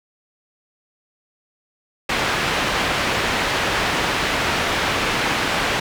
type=low-pass noise; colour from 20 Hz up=white; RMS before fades=-21 dBFS; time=2.09-5.8 s; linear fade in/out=5 ms; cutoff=2500 Hz; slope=12 dB/octave; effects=none